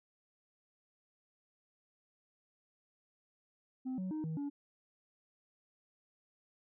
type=tone with pitch steps; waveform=sine; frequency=258.3 / 186.3 / 310 / 159.2 / 285.6 Hz; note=C4 / F#3 / D#4 / D#3 / D4; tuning=-22 / +12 / -6 / +40 / -48 cents; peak=-33 dBFS; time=3.85-4.5 s; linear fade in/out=20 ms; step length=130 ms; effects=tanh soft clip ceiling -35 dBFS